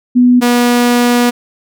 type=tone pair in turn; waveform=sine / sawtooth; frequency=246.9 / 242.1 Hz; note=B3 / B3; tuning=0 / -34 cents; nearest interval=unison; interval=34 cents; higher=first; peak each=-4 dBFS; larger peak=neither; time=0.15-0.41 / 0.41-1.31 s; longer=second; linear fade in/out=20 ms; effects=none